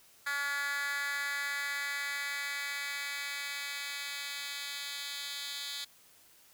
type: tone with high-pass filter sweep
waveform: 10% pulse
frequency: 283.9 Hz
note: C#4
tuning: 41 cents sharp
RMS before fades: -37 dBFS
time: 0.26-5.85 s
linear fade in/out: 10 ms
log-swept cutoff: 1600 to 3200 Hz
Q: 2.9
effects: white hiss -61 dBFS RMS until 6.53 s